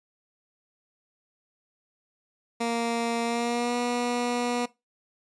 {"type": "tone with pitch glide", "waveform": "15% pulse", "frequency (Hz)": [233.1, 242.6], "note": ["A#3", "B3"], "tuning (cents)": [0, -31], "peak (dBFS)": -19, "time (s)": [2.6, 4.66], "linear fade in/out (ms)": 10, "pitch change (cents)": 69, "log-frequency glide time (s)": [3.24, 3.76], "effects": ["noise-tail reverb RT60 0.2 s tail -19 dB re dry", "resampled to 22050 Hz"]}